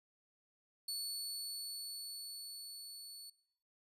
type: tone with level ramp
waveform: sawtooth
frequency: 4435 Hz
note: C#8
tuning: in tune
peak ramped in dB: -35 to -46 dBFS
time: 0.88-3.3 s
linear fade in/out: 5 ms
effects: noise-tail reverb RT60 0.8 s tail -22 dB re dry + resampled to 32000 Hz